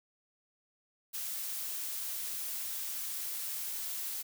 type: noise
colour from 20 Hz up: blue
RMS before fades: -38 dBFS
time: 1.13-4.23 s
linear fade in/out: 20 ms
effects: none